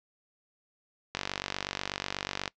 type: click train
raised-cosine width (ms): 0.2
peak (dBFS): -13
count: 65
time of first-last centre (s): 1.15-2.478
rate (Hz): 48.2
effects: noise-tail reverb RT60 0.1 s tail -23 dB re dry + low-pass 6000 Hz 12 dB/octave